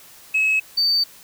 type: tone pair in turn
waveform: sine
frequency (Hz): 2574 / 4586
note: E7 / D8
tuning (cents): -42 / -42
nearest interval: minor seventh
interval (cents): 1000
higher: second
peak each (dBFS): -14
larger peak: neither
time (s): 0.34-0.6 / 0.77-1.04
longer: second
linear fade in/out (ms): 10
effects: tanh soft clip ceiling -13 dBFS + white hiss -46 dBFS RMS until 1.23 s